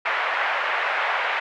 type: band-pass noise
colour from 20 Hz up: white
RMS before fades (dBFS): -24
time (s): 0.05-1.4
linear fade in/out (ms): 10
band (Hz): 600 to 2200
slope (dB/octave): 24
effects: none